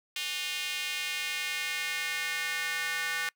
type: tone with high-pass filter sweep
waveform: square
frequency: 164.81 Hz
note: E3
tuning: in tune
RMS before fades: -33 dBFS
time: 0.16-3.29 s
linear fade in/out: 2 ms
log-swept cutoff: 2800 to 1700 Hz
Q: 2.5
effects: noise-tail reverb RT60 0.1 s tail -25 dB re dry